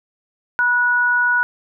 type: tone pair together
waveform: sine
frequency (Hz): 972 / 1466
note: B5 / F#6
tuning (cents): -28 / -16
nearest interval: perfect fifth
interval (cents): 712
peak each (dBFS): -22 / -14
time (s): 0.59-1.43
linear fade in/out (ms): 0
effects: none